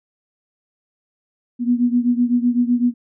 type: beating tone pair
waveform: sine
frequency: 240.6 / 248.5 Hz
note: B3 / B3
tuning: -45 / +11 cents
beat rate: 7.9 Hz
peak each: -16 / -19 dBFS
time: 1.59-2.94 s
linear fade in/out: 50 ms
effects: none